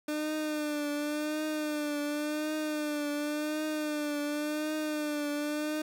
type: tone with vibrato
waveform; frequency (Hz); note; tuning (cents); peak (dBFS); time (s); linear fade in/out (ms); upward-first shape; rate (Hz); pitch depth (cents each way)
30% pulse; 300.2; D4; +38; -28; 0.08-5.82; 5; triangle; 0.91; 54
effects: none